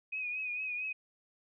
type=tone with vibrato; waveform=sine; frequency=2498 Hz; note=D#7; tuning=6 cents sharp; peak=-34 dBFS; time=0.12-0.93 s; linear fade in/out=10 ms; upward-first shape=triangle; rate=4.4 Hz; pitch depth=57 cents each way; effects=none